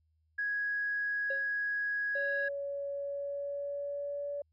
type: tone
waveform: sine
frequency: 1661.2 Hz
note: G#6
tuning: in tune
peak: -30 dBFS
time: 0.38-2.49 s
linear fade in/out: 10 ms
type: tone with exponential decay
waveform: sine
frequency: 546 Hz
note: C#5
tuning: 26 cents flat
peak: -32 dBFS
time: 1.3-1.53 s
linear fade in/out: 5 ms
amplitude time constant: 50 ms
type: tone with pitch glide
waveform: sine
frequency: 563 to 573.2 Hz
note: C#5 to D5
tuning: +27 to -42 cents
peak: -34 dBFS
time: 2.15-4.42 s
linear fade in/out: 5 ms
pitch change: +31 cents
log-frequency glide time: 2.94-4.3 s
effects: tanh soft clip ceiling -23 dBFS + added 79 Hz sine -70 dBFS peak until 4.52 s